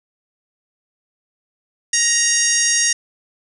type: harmonic tone with a mistuned harmonic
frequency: 938 Hz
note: A#5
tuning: 11 cents sharp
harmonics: 2 / 3 / 4 / 5 / 6 / 7 / 8 / 9 / 10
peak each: -22 / -27 / -29 / -28 / -19 / -18 / -30 / -30 / -25 dBFS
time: 1.93-2.93 s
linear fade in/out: 5 ms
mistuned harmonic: 9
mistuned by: -27 cents
effects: none